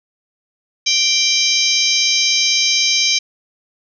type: harmonic tone with a mistuned harmonic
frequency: 784 Hz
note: G5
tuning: in tune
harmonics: 3 / 4 / 5 / 6 / 7 / 8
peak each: -20 / -20 / -20 / -20 / -20 / -20 dBFS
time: 0.86-3.19 s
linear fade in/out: 10 ms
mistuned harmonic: 6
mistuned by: +63 cents
effects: none